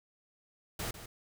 pink noise with echo, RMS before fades -37 dBFS, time 0.79-0.91 s, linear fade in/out 5 ms, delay 150 ms, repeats 1, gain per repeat -11 dB, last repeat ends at 1.06 s, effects none

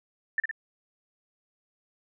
sine tone with echo, 1782 Hz, A6, 22 cents sharp, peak -22 dBFS, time 0.38-0.4 s, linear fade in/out 2 ms, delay 56 ms, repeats 2, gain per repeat -4 dB, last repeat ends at 0.512 s, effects none

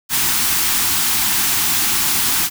white band-stop noise, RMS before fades -17 dBFS, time 0.09-2.5 s, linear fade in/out 50 ms, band 380 to 740 Hz, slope 48 dB/octave, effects none

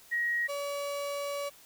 sine / 35% pulse tone pair in turn, 1893 / 569 Hz, A#6 / C#5, +26 / +45 cents, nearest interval octave + major sixth, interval 2081 cents, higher first, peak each -27 / -31 dBFS, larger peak first, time 0.11-0.48 / 0.48-1.5 s, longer second, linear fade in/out 20 ms, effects white hiss -56 dBFS RMS until 1.65 s

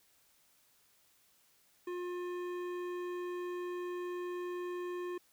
sine tone with hard clipping, 355.9 Hz, F4, 33 cents sharp, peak -39 dBFS, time 1.87-5.18 s, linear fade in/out 5 ms, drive 13 dB, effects white hiss -69 dBFS RMS until 5.32 s

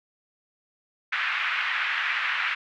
pink band-pass noise, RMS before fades -27 dBFS, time 1.12-2.55 s, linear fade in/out 10 ms, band 1400 to 2600 Hz, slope 24 dB/octave, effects none

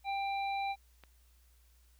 harmonic tone, 790 Hz, G5, 13 cents sharp, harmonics 1 / 3 / 5, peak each -33 / -41 / -47 dBFS, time 0.04-0.76 s, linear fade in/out 50 ms
click, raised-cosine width 0.3 ms, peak -37 dBFS, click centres 1.037 s
effects added 60 Hz sine -62 dBFS peak until 1.99 s + white hiss -71 dBFS RMS until 1.99 s

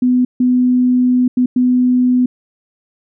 sine tone bursts at uneven times, 250 Hz, B3, 21 cents sharp, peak -9 dBFS, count 4, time 0.02-0.25 / 0.4-1.28 / 1.37-1.46 / 1.56-2.26 s, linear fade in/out 5 ms, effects none

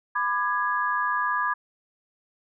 sine chord, G# diminished, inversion first, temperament just, 996.7 / 1196.1 / 1661.2 Hz, B5 / D6 / G#6, +16 / +31 / 0 cents, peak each -27 dBFS, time 0.15-1.54 s, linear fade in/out 10 ms, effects none

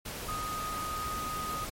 sine tone in noise, 1244.5 Hz, D#6, in tune, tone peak -34 dBFS, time 0.28-1.65 s, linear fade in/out 10 ms, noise pink, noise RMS -39 dBFS, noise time 0.05-1.7 s, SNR +2 dB, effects MP3 64 kbps

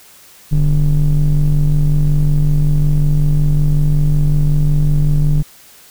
triangle ring-modulated tone, 63.3 Hz, B1, 43 cents sharp, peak -4 dBFS, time 0.51-5.43 s, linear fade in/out 20 ms, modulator 86 Hz, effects white hiss -43 dBFS RMS until 5.9 s

